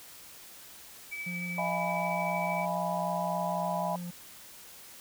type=tone with tremolo; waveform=sine; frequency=2300 Hz; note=D7; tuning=37 cents flat; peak=-34 dBFS; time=1.11-2.66 s; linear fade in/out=20 ms; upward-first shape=sine; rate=13 Hz; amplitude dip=35%
type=tone with vibrato; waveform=triangle; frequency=175.7 Hz; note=F3; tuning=11 cents sharp; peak=-34 dBFS; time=1.26-4.11 s; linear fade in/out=10 ms; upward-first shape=square; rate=6.7 Hz; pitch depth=9 cents each way
type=chord; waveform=sine; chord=F half-diminished seventh; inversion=third; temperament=equal with one note detuned; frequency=622.3 / 686.1 / 830.6 / 987.8 Hz; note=Eb5 / F5 / Ab5 / Cb6; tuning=0 / -31 / 0 / 0 cents; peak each=-35 dBFS; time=1.58-3.96 s; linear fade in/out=2 ms
effects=white hiss -50 dBFS RMS until 5 s

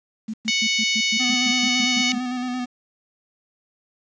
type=tone bursts; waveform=sine; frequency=220 Hz; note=A3; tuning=in tune; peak=-25 dBFS; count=12; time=0.28-2.186 s; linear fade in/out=10 ms; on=58 ms; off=110 ms
type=harmonic tone; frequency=740 Hz; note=F#5; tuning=in tune; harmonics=3 / 4 / 5 / 6 / 7 / 8 / 9; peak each=-23 / -25 / -27 / -29 / -30 / -31 / -32 dBFS; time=0.48-2.12 s; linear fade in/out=0 ms
type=tone with vibrato; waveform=square; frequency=250 Hz; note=B3; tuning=21 cents sharp; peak=-25 dBFS; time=1.19-2.66 s; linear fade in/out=20 ms; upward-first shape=square; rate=8.9 Hz; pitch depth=24 cents each way
effects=resampled to 16000 Hz + 8-bit

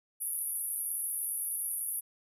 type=band-pass noise; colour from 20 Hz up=pink; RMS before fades=-35 dBFS; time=0.2-2.01 s; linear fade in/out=20 ms; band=10000 to 12000 Hz; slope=96 dB/octave; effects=none

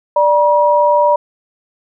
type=tone pair together; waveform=sine; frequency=590 / 958.4 Hz; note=D5 / A#5; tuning=+8 / +48 cents; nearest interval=minor sixth; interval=840 cents; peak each=-11 dBFS; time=0.16-1.16 s; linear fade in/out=5 ms; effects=none

